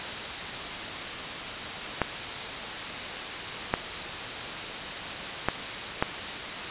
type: clicks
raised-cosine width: 0.5 ms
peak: -7 dBFS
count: 4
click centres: 2.017 / 3.739 / 5.486 / 6.025 s
effects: white hiss -33 dBFS RMS until 6.7 s + resampled to 8000 Hz